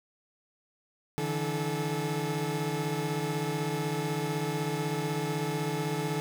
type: tone cluster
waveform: 30% pulse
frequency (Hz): 146.9 / 162.9 / 432.4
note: D3 / E3 / A4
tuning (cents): +1 / -20 / -30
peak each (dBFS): -31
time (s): 1.18-6.2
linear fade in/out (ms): 0
effects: none